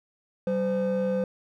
triangle tone pair together, 191.9 / 512.3 Hz, G3 / C5, -37 / -37 cents, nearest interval octave + perfect fourth, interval 1700 cents, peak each -24 / -22 dBFS, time 0.47-1.24 s, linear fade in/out 2 ms, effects tanh soft clip ceiling -19 dBFS

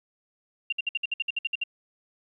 sine tone bursts, 2776 Hz, F7, 11 cents flat, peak -24 dBFS, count 12, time 0.7-1.638 s, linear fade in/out 5 ms, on 25 ms, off 58 ms, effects 11-bit

